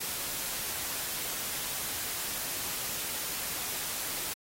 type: noise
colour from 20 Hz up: white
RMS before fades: -35 dBFS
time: 0-4.34 s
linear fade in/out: 10 ms
effects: AAC 48 kbps